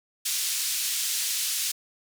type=band-pass noise; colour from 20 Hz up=white; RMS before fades=-28 dBFS; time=0.25-1.72 s; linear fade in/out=10 ms; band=3100 to 10000 Hz; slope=12 dB/octave; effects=none